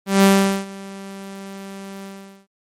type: tone with ADSR envelope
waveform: sawtooth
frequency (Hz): 195.6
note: G3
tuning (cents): -4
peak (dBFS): -5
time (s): 0.06-2.47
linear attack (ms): 170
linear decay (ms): 420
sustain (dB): -23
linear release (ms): 430
effects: MP3 64 kbps